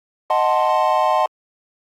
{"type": "chord", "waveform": "triangle", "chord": "D# diminished seventh", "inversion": "none", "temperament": "equal", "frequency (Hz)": [622.3, 740, 880, 1046.5], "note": ["D#5", "F#5", "A5", "C6"], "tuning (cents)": [0, 0, 0, 0], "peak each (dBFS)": -18, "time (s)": [0.3, 1.26], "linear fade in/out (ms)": 2, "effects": ["Opus 32 kbps"]}